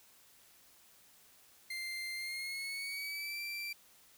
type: tone with pitch glide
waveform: 30% pulse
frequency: 2093 to 2349 Hz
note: C7 to D7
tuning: 0 to 0 cents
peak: -36 dBFS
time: 1.7-3.73 s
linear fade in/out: 5 ms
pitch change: +200 cents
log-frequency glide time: 2.15-3.41 s
effects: white hiss -63 dBFS RMS until 4.17 s